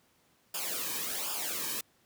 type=noise with flanger; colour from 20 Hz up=white; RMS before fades=-35 dBFS; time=0.54-1.81 s; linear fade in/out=5 ms; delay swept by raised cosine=0.49 to 1.48 ms; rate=1.3 Hz; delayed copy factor=-0.75; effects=pink hiss -68 dBFS RMS until 2.05 s + high-pass 100 Hz 12 dB/octave